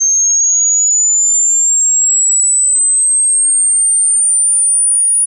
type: linear sweep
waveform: sine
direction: up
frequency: 6330 to 9690 Hz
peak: -8 dBFS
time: 0-5.26 s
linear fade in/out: 20 ms
effects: none